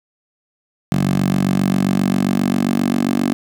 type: tone with high-pass filter sweep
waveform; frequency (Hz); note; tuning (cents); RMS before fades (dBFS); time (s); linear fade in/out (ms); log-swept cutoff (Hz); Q
10% pulse; 47.51; F#1; +47; -17; 0.92-3.33; 0; 160 to 250; 3.3
effects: none